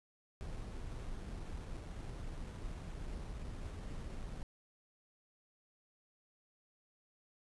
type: noise with sample-and-hold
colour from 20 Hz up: brown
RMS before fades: -44 dBFS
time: 0.41-4.43 s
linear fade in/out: 0 ms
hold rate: 4900 Hz
effects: resampled to 24000 Hz